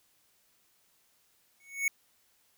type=tone with exponential growth; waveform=square; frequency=2217 Hz; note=C#7; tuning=in tune; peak=-24 dBFS; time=1.6-1.88 s; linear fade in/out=2 ms; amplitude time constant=59 ms; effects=white hiss -69 dBFS RMS until 2.57 s